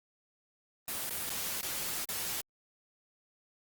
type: noise with dropouts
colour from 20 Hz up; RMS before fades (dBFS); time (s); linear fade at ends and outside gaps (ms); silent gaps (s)
white; -36; 0.88-2.41; 2; 1.096-1.105 / 1.295-1.301 / 1.612-1.629 / 2.047-2.088
effects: Opus 24 kbps